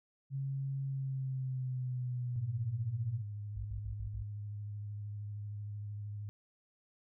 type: tone with pitch glide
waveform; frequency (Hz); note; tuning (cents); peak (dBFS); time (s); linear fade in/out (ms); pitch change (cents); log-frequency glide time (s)
sine; 136.2 to 118.57; C#3 to A#2; -30 to +30; -34; 0.3-3.23; 50; -240; 0.86-2.73
type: tone with vibrato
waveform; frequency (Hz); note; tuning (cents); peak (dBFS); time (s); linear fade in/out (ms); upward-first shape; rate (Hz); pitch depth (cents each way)
sine; 103.6; G#2; -4; -39; 2.36-6.29; 0; sine; 13; 22
type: tone bursts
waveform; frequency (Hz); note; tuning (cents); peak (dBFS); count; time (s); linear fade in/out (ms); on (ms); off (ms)
sine; 58.6; A#1; +10; -39; 5; 3.56-4.226; 5; 86; 59
effects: none